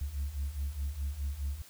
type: beating tone pair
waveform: sine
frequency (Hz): 67.5 / 72.3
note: C#2 / D2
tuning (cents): -45 / -27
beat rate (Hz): 4.8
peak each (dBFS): -36 / -33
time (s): 0.01-1.62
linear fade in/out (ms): 5
effects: tanh soft clip ceiling -28 dBFS + white hiss -55 dBFS RMS until 1.69 s